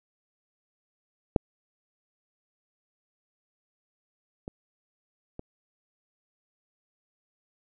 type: clicks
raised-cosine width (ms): 2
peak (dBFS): -6 / -23 / -24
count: 3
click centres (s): 1.362 / 4.479 / 5.394
effects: none